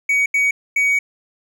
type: tone bursts at uneven times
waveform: triangle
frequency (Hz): 2251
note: C#7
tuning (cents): +26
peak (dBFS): -12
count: 3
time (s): 0.09-0.26 / 0.34-0.51 / 0.76-0.99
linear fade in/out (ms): 5
effects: none